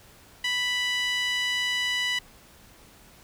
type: tone with band-pass filter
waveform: 5% pulse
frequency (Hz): 987.8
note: B5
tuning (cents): 0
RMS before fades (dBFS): -27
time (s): 0.44-2.19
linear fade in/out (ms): 5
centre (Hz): 2400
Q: 6.9
effects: pink hiss -53 dBFS RMS until 3.23 s